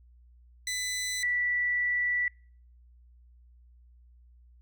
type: tone pair in turn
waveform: 15% pulse / sine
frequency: 2000 / 1961.1 Hz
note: B6 / B6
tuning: +21 / -13 cents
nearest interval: unison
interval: 34 cents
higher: first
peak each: -24 / -25 dBFS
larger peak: first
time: 0.67-1.23 / 1.23-2.28 s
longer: second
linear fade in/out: 2 ms
effects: noise-tail reverb RT60 0.5 s tail -26 dB re dry + added 60 Hz sine -54 dBFS peak until 4.61 s